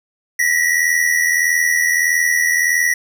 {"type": "tone pair together", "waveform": "square", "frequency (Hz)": [1888.4, 1970], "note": ["A#6", "B6"], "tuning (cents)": [22, -5], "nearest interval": "minor second", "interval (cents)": 73, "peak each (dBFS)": -17, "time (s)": [0.39, 2.94], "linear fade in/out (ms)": 5, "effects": []}